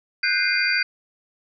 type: tone cluster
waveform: sine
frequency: 1484 / 1577 / 2092 / 2441 / 4669 Hz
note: F#6 / G6 / C7 / D#7 / D8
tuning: +5 / +10 / -1 / -34 / -11 cents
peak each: -25 dBFS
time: 0.23-0.83 s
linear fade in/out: 5 ms
effects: none